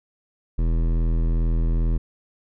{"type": "tone with hard clipping", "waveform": "sine", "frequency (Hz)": 41.2, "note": "E1", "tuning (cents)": 0, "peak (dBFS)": -20, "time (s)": [0.58, 1.98], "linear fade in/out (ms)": 10, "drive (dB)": 15, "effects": []}